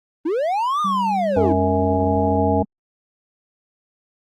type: linear two-way sweep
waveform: triangle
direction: up then down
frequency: 289.7 to 1236 to 289.7 Hz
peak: -16 dBFS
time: 0.25-1.53 s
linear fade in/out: 10 ms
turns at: 0.81 s
type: tone with pitch glide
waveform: sine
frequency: 195.2 to 204.8 Hz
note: G3 to G#3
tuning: -7 to -24 cents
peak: -24 dBFS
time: 0.84-2.65 s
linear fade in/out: 10 ms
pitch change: +83 cents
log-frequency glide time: 1.11-1.57 s
type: harmonic tone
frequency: 92.5 Hz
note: F#2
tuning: in tune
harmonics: 1 / 3 / 5 / 7 / 9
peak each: -22 / -22 / -22 / -22 / -22 dBFS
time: 1.36-2.63 s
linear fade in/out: 10 ms
effects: Opus 32 kbps